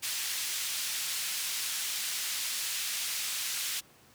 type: band-pass noise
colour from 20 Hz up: pink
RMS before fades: -34 dBFS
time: 0.02-3.81 s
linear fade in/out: 20 ms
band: 2800 to 15000 Hz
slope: 12 dB/octave
effects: pink hiss -59 dBFS RMS until 4.14 s + high-pass 100 Hz 12 dB/octave